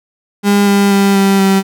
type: tone with pitch steps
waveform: 35% pulse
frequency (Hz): 202.5 / 200.3 / 198.1 / 195.94 / 193.8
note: G#3 / G3 / G3 / G3 / G3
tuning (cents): -43 / +38 / +18 / -1 / -20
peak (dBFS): -6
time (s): 0.43-1.63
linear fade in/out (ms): 50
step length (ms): 240
effects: none